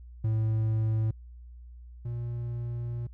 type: tone pair in turn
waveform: triangle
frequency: 110.2 / 118.86 Hz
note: A2 / A#2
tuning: +3 / +34 cents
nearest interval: minor second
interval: 131 cents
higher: second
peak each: -22 / -29 dBFS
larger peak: first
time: 0.24-1.11 / 2.05-3.07 s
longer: second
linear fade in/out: 5 ms
effects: added 60 Hz sine -44 dBFS peak until 3.13 s